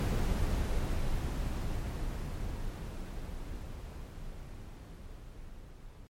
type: noise with level ramp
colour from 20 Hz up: brown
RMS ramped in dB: -28 to -50 dBFS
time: 0-6.07 s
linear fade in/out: 0 ms
effects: MP3 64 kbps